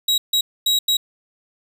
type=tone bursts at uneven times; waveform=40% pulse; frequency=3840 Hz; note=B7; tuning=49 cents flat; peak=-14 dBFS; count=4; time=0.08-0.18 / 0.33-0.41 / 0.66-0.79 / 0.88-0.97 s; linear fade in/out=5 ms; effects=none